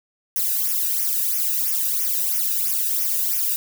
violet noise with flanger, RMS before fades -22 dBFS, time 0.36-3.56 s, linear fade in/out 0 ms, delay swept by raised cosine 0.24 to 0.95 ms, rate 3 Hz, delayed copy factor -0.9, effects none

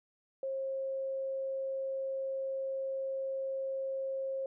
sine tone, 536 Hz, C5, 42 cents sharp, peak -33 dBFS, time 0.43-4.46 s, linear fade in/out 2 ms, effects none

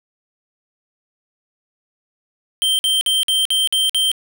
square tone bursts, 3136 Hz, G7, in tune, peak -15 dBFS, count 7, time 2.62-4.116 s, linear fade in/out 0 ms, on 170 ms, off 51 ms, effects none

